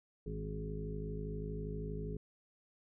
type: harmonic tone with a mistuned harmonic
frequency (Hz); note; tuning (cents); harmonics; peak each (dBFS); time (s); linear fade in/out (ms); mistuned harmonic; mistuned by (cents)
52.5; G#1; +19; 1 / 2 / 3 / 4 / 5 / 7 / 8; -42 / -49 / -43 / -50 / -50 / -52 / -45; 0.26-2.17; 5; 4; -35
effects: none